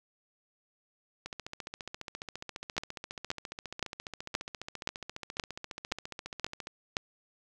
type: two click trains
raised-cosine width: 0.2 ms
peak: -12 / -22 dBFS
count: 9 / 80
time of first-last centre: 2.78-6.968 / 1.26-6.671 s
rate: 1.91 / 14.6 Hz
effects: none